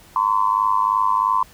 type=tone with amplitude modulation; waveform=sine; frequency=1026 Hz; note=C6; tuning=34 cents flat; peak=-11 dBFS; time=0.16-1.43 s; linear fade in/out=2 ms; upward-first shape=sine; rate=103 Hz; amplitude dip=100%; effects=pink hiss -48 dBFS RMS until 1.53 s